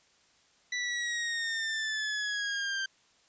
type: linear sweep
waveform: sawtooth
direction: down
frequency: 1975.5 to 1568 Hz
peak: -27 dBFS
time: 0.72-2.86 s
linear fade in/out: 5 ms
effects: white hiss -65 dBFS RMS until 3.28 s + resampled to 16000 Hz